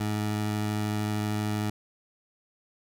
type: tone with vibrato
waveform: 20% pulse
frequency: 105.7 Hz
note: G#2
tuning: 31 cents sharp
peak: -22 dBFS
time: 0-1.7 s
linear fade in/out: 5 ms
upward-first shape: triangle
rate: 13 Hz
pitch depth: 11 cents each way
effects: none